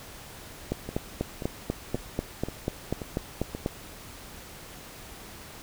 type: two click trains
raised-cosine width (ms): 2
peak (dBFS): -20 / -13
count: 6 / 13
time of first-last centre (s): 0.89-3.55 / 0.72-3.661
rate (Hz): 1.88 / 4.08
effects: pink hiss -45 dBFS RMS until 5.62 s